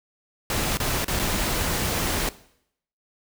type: noise with dropouts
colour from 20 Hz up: pink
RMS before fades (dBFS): -25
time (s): 0.5-2.29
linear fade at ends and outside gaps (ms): 1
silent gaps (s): 0.772-0.801 / 1.045-1.081 / 1.192-1.196
effects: noise-tail reverb RT60 0.7 s tail -18 dB re dry